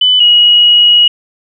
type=tone pair in turn; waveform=sine; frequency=3000 / 2903 Hz; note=F#7 / F#7; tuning=+23 / -34 cents; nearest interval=minor second; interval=57 cents; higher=first; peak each=-5 / -3 dBFS; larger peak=second; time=0.01-0.2 / 0.2-1.08 s; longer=second; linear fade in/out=5 ms; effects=none